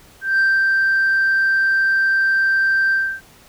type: tone with ADSR envelope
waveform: sine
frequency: 1568 Hz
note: G6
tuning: in tune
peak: -10 dBFS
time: 0.21-3.21 s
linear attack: 180 ms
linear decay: 240 ms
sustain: -2 dB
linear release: 290 ms
effects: tanh soft clip ceiling -11 dBFS + pink hiss -48 dBFS RMS until 3.48 s